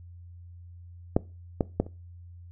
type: clicks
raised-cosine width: 2 ms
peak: -7 / -9 / -9 / -29 dBFS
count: 4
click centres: 1.165 / 1.608 / 1.8 / 1.865 s
effects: noise-tail reverb RT60 0.3 s tail -21 dB re dry + added 87 Hz sine -44 dBFS peak until 2.51 s